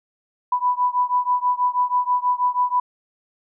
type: beating tone pair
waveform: sine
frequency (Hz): 987.8 / 994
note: B5 / B5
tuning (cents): 0 / +11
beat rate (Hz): 6.2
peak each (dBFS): -20 / -21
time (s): 0.52-2.8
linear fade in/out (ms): 5
effects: none